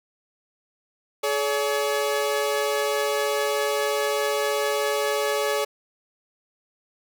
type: tone pair together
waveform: sawtooth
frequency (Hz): 424.8 / 568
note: G#4 / C#5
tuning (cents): +39 / +42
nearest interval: perfect fourth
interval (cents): 503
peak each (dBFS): -21 / -21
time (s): 1.23-5.65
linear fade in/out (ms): 10
effects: none